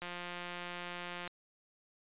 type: click train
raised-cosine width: 0.3 ms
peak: -26 dBFS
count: 222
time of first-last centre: 0.02-1.276 s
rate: 176 Hz
effects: resampled to 8000 Hz